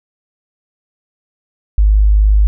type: tone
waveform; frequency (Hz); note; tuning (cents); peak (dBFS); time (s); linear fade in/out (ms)
sine; 51.6; G#1; -10; -6; 1.78-2.47; 0
effects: none